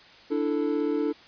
triangle chord, D suspended second, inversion none, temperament just, 293.7 / 330.4 / 440.5 Hz, D4 / E4 / A4, 0 / +4 / +2 cents, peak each -25 / -28 / -26 dBFS, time 0.3-1.13 s, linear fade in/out 20 ms, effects white hiss -51 dBFS RMS until 1.27 s + resampled to 11025 Hz

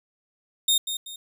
sawtooth tone with echo, 3679 Hz, A#7, 24 cents flat, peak -15 dBFS, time 0.68-0.78 s, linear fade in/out 5 ms, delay 190 ms, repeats 2, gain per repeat -9 dB, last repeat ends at 1.16 s, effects none

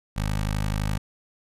15% pulse tone with notch filter, 51.8 Hz, G#1, 4 cents flat, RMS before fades -26 dBFS, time 0.16-0.98 s, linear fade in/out 10 ms, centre 400 Hz, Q 0.97, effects resampled to 32000 Hz

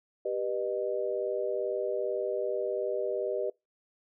sine chord, G augmented, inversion none, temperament just, 392 / 490 / 612.5 Hz, G4 / B4 / D#5, 0 / -14 / -27 cents, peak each -33 dBFS, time 0.25-3.5 s, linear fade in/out 5 ms, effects noise-tail reverb RT60 0.2 s tail -24 dB re dry

